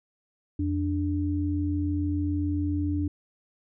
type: tone pair together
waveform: sine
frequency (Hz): 86.74 / 293.7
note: F2 / D4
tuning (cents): -11 / 0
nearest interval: octave + major sixth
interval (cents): 2111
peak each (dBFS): -27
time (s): 0.59-3.08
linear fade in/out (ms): 5
effects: none